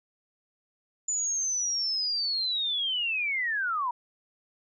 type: linear sweep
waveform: sine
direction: down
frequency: 7040 to 932.3 Hz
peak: -26 dBFS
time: 1.08-3.91 s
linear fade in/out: 5 ms
effects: none